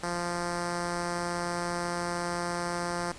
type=tone with notch filter; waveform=5% pulse; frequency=174 Hz; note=F3; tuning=6 cents flat; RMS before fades=-32 dBFS; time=0.03-3.12 s; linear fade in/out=5 ms; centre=2700 Hz; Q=0.87; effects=pink hiss -47 dBFS RMS until 3.18 s + resampled to 22050 Hz